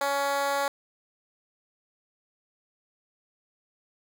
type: tone with high-pass filter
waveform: 10% pulse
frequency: 280.1 Hz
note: C#4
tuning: 18 cents sharp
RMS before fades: -27 dBFS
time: 0.01-0.68 s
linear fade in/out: 2 ms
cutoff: 630 Hz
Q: 2
effects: 9-bit